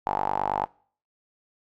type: tone with band-pass filter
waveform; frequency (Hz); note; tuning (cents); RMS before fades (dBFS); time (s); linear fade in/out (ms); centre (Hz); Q
sawtooth; 49.26; G1; +9; -27; 0.06-0.66; 10; 850; 7.8
effects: noise-tail reverb RT60 0.5 s tail -24 dB re dry + AAC 64 kbps